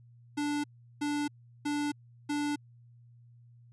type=tone bursts; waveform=square; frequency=292.7 Hz; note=D4; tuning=6 cents flat; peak=-30 dBFS; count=4; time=0.37-2.56 s; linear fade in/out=10 ms; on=270 ms; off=370 ms; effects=added 119 Hz sine -54 dBFS peak until 3.72 s + resampled to 24000 Hz